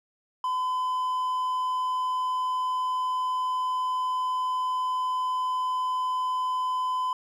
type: tone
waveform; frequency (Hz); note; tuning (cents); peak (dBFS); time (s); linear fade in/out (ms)
triangle; 1014; B5; +45; -23; 0.44-7.13; 2
effects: none